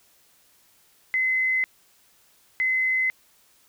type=tone pair in turn; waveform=sine; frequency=2044 / 2044 Hz; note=C7 / C7; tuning=-41 / -41 cents; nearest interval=unison; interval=0 cents; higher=neither; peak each=-20 dBFS; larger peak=neither; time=1.14-1.64 / 2.6-3.1 s; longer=neither; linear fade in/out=0 ms; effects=white hiss -60 dBFS RMS until 3.68 s